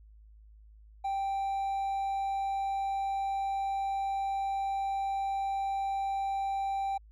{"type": "tone with hard clipping", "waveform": "triangle", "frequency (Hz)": 784, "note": "G5", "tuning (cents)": 0, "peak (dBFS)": -30, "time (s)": [1.04, 6.98], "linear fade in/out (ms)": 10, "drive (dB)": 5, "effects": ["added 53 Hz sine -52 dBFS peak until 7.11 s"]}